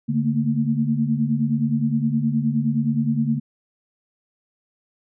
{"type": "tone cluster", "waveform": "sine", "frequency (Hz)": [143.9, 222.4, 232], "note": ["D3", "A3", "A#3"], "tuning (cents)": [-35, 19, -8], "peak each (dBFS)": [-23, -23, -22], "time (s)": [0.08, 3.4], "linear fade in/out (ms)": 20, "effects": []}